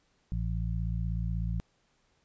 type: harmonic tone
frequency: 56.3 Hz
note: A1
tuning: 40 cents sharp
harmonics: 1 / 2 / 3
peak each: -31 / -34 / -36 dBFS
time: 0.32-1.6 s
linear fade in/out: 0 ms
effects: pink hiss -71 dBFS RMS until 2.24 s + resampled to 16000 Hz